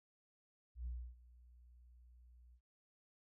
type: tone with ADSR envelope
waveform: sine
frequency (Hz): 60.5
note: B1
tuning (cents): -35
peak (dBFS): -38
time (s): 0.75-2.61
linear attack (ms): 110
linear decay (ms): 290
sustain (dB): -22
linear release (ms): 74
effects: tanh soft clip ceiling -38 dBFS